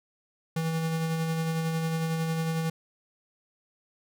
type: tone with tremolo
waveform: square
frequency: 162.4 Hz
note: E3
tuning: 26 cents flat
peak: -26 dBFS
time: 0.56-2.7 s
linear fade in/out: 5 ms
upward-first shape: sine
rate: 11 Hz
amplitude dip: 30%
effects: none